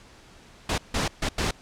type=noise bursts at uneven times; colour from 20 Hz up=pink; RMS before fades=-25 dBFS; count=4; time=0.69-0.78 / 0.94-1.08 / 1.22-1.29 / 1.38-1.51 s; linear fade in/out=5 ms; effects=pink hiss -51 dBFS RMS until 1.61 s + low-pass 7000 Hz 12 dB/octave